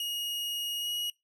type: tone with pitch glide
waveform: 40% pulse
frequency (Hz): 2876 to 2899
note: F#7 to F#7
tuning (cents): -50 to -36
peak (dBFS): -30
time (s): 0-1.1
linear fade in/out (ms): 2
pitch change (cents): +14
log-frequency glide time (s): 0.8-0.88
effects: noise-tail reverb RT60 0.2 s tail -23 dB re dry